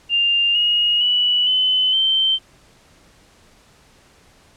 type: tone with pitch steps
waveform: sine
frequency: 2798 / 2873 / 2951 / 3030 / 3112 Hz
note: F7 / F7 / F#7 / F#7 / G7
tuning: +3 / +48 / -5 / +40 / -13 cents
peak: -14 dBFS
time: 0.09-2.39 s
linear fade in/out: 50 ms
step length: 460 ms
effects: pink hiss -52 dBFS RMS until 4.56 s + low-pass 9000 Hz 12 dB/octave